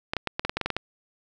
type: clicks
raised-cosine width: 0.3 ms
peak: -10 dBFS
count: 11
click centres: 0.135 / 0.167 / 0.273 / 0.395 / 0.45 / 0.495 / 0.57 / 0.613 / 0.66 / 0.703 / 0.766 s
effects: none